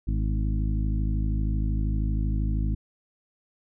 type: harmonic tone with a mistuned harmonic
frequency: 52.8 Hz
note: G#1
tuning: 29 cents sharp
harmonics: 1 / 2 / 3 / 4 / 5 / 6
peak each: -24 / -30 / -34 / -36 / -38 / -40 dBFS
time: 0.07-2.75 s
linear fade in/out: 10 ms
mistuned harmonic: 5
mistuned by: -34 cents
effects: none